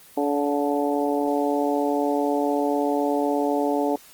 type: harmonic tone with a mistuned harmonic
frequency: 143.9 Hz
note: D3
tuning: 35 cents flat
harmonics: 2 / 3 / 4 / 5 / 6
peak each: -24 / -26 / -27 / -28 / -29 dBFS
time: 0.17-3.96 s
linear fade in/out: 5 ms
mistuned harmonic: 6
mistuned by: +15 cents
effects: white hiss -49 dBFS RMS until 4.13 s + Opus 24 kbps